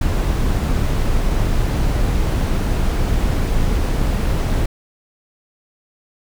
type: noise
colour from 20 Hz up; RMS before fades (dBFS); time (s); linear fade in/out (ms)
brown; -17; 0.01-4.66; 5
effects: none